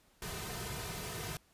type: noise with comb filter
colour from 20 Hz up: pink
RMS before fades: -41 dBFS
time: 0.22-1.37 s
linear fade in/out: 2 ms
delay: 3.6 ms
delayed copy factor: -0.7
effects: pink hiss -68 dBFS RMS until 1.53 s + resampled to 32000 Hz